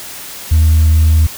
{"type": "tone", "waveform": "sine", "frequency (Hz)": 79.2, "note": "D#2", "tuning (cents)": 31, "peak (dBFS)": -4, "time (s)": [0.51, 1.27], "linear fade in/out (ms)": 10, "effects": ["tanh soft clip ceiling -4 dBFS", "white hiss -29 dBFS RMS until 1.37 s"]}